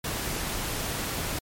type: noise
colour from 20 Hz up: pink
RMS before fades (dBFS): -31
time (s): 0.04-1.39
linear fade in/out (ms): 5
effects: MP3 64 kbps